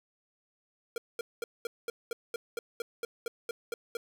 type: tone bursts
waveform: square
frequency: 465.8 Hz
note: A#4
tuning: 1 cent flat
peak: -33 dBFS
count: 14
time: 0.96-3.97 s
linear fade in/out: 2 ms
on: 20 ms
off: 210 ms
effects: none